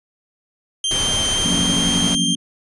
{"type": "tone with pitch glide", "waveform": "sawtooth", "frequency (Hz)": [3148, 3174], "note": ["G7", "G7"], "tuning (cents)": [7, 21], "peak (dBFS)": -15, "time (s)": [0.84, 2.35], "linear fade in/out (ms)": 2, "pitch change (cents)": 14, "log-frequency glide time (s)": [1.26, 1.7]}
{"type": "noise", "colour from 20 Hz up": "pink", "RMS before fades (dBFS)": -25, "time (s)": [0.91, 2.15], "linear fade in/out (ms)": 0}
{"type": "chord", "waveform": "sine", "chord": "Gb major seventh", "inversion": "third", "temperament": "just", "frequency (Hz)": [173.43, 185, 231.2, 277.5], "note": ["F3", "Gb3", "Bb3", "Db4"], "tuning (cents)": [-12, 0, -14, 2], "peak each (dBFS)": [-24, -26, -25, -25], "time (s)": [1.44, 2.36], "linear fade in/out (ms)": 20}
{"effects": ["resampled to 24000 Hz"]}